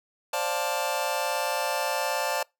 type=chord; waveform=sawtooth; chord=D minor seventh; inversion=third; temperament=just; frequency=528.6 / 587.3 / 704.8 / 881 Hz; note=C5 / D5 / F5 / A5; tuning=+18 / 0 / +16 / +2 cents; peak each=-29 / -27 / -29 / -26 dBFS; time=0.33-2.43 s; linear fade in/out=5 ms; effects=noise-tail reverb RT60 0.2 s tail -25 dB re dry